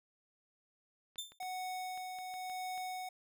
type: clicks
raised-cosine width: 0.3 ms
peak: -40 dBFS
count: 8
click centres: 1.158 / 1.32 / 1.429 / 1.976 / 2.187 / 2.34 / 2.498 / 2.778 s
type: tone with exponential decay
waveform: sawtooth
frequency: 3563 Hz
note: A7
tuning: 21 cents sharp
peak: -33 dBFS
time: 1.18-1.39 s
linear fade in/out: 5 ms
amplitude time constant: 45 ms
type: tone with tremolo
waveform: square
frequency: 740 Hz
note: F#5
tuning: in tune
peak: -39 dBFS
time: 1.4-3.09 s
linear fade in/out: 5 ms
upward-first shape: sine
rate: 0.94 Hz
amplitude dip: 35%
effects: none